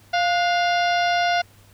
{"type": "harmonic tone with a mistuned harmonic", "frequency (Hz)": 698.5, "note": "F5", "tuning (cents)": 0, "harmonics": [1, 2, 3, 4, 5, 6, 7, 8], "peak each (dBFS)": [-19, -25, -29, -31, -33, -35, -36, -37], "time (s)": [0.13, 1.42], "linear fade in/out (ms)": 10, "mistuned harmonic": 2, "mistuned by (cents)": 72, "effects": ["added 100 Hz sine -52 dBFS peak until 1.73 s", "pink hiss -54 dBFS RMS until 1.73 s"]}